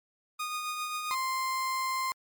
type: tone with tremolo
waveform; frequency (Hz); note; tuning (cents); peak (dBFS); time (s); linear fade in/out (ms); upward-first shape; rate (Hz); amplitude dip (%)
sawtooth; 1233; D#6; -16; -27; 0.39-1.15; 10; triangle; 7.5; 40
type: tone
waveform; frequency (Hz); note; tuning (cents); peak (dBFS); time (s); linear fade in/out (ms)
35% pulse; 1046.5; C6; 0; -27; 1.11-2.12; 0
effects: MP3 96 kbps